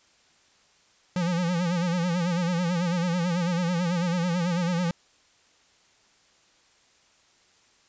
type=tone with vibrato; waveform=square; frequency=174.61 Hz; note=F3; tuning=in tune; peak=-24 dBFS; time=1.16-4.91 s; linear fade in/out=2 ms; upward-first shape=sine; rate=9.1 Hz; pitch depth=87 cents each way; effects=white hiss -61 dBFS RMS until 7.88 s + resampled to 16000 Hz